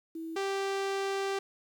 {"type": "tone pair in turn", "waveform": ["sine", "sawtooth"], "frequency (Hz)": [325, 391.7], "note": ["E4", "G4"], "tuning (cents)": [-24, -1], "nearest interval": "minor third", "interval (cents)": 323, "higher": "second", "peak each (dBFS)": [-36, -26], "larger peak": "second", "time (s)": [[0.15, 0.36], [0.36, 1.39]], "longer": "second", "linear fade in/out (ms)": 5, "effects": ["low-pass 7000 Hz 12 dB/octave", "10-bit"]}